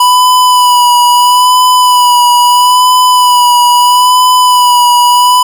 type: tone with vibrato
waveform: square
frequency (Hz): 987.8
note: B5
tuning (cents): 0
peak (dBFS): -4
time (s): 0-5.43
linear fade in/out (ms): 5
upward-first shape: sine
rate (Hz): 0.76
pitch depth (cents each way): 27
effects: none